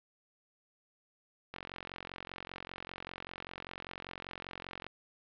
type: click train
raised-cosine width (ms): 0.3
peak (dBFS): -25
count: 151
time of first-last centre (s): 1.54-4.866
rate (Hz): 45.1
effects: low-pass 4000 Hz 12 dB/octave